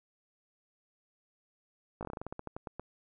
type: slowing click train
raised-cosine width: 1 ms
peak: -25 dBFS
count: 15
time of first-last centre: 2.01-2.796 s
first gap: 18 ms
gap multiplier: 1.16
effects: none